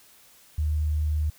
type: tone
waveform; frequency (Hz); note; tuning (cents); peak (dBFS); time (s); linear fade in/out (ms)
sine; 76.2; D#2; -36; -22; 0.58-1.3; 5
effects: white hiss -55 dBFS RMS until 1.38 s